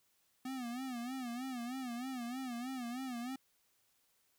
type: tone with vibrato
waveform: square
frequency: 249.7 Hz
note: B3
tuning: 19 cents sharp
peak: -40 dBFS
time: 0.45-3.36 s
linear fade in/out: 5 ms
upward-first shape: sine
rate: 3.2 Hz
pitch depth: 110 cents each way
effects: white hiss -75 dBFS RMS until 4.38 s